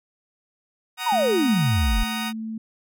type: chord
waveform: 15% pulse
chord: D# minor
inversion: first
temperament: just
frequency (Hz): 746.7 / 933.4 / 1244.5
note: F#5 / A#5 / D#6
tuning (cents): +16 / +2 / 0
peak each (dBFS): -26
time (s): 0.97-2.33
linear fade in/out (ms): 50
type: exponential sweep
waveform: sine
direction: down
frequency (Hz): 1000 to 37.97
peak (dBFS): -18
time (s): 1.06-2.04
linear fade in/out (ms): 10
type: tone with pitch glide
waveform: sine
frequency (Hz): 220 to 221.5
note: A3 to A3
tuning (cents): 0 to +12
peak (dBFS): -28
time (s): 1.12-2.58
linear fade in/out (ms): 5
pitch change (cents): +12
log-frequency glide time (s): 1.54-2.01
effects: none